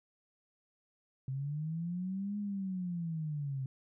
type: linear two-way sweep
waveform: sine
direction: up then down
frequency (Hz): 130 to 207.7 to 130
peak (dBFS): -34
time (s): 1.28-3.66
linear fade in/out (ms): 2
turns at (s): 2.38
effects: none